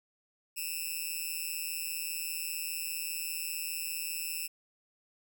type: tone with amplitude modulation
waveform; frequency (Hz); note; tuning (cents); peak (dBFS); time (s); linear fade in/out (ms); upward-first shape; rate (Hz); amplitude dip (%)
5% pulse; 2637; E7; 0; -21; 0.56-4.48; 20; sine; 165; 100
effects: none